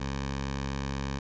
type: tone with notch filter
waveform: 10% pulse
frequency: 68.3 Hz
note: C#2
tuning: 25 cents flat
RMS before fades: -33 dBFS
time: 0-1.19 s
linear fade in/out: 5 ms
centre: 350 Hz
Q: 1.6
effects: resampled to 16000 Hz